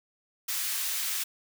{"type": "high-pass noise", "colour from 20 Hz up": "white", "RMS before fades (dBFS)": -31, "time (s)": [0.48, 1.24], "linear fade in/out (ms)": 10, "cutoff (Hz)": 1500, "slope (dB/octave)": 12, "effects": []}